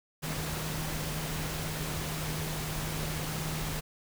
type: tone in noise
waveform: sine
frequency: 155.56 Hz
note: D#3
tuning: in tune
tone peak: -36 dBFS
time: 0.22-3.81 s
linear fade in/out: 20 ms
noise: pink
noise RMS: -36 dBFS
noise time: 0.22-3.81 s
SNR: -3 dB
effects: none